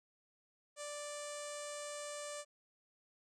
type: tone with low-pass filter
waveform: sawtooth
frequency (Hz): 587.3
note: D5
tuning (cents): 0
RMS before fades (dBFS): -45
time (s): 0.76-2.45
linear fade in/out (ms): 50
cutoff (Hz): 8000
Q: 4.7
effects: none